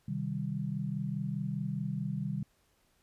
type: chord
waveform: sine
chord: C minor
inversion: none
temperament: equal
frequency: 130.81 / 155.56 / 196 Hz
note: C3 / Eb3 / G3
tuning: 0 / 0 / 0 cents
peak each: -37 / -36 / -36 dBFS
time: 0.08-2.43 s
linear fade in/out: 5 ms
effects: pink hiss -71 dBFS RMS until 3.02 s + resampled to 32000 Hz